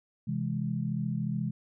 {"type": "chord", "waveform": "sine", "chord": "C augmented", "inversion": "none", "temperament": "equal", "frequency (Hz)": [130.81, 164.81, 207.7], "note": ["C3", "E3", "G#3"], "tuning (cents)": [0, 0, 0], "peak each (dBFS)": -33, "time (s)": [0.27, 1.51], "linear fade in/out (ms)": 10, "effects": []}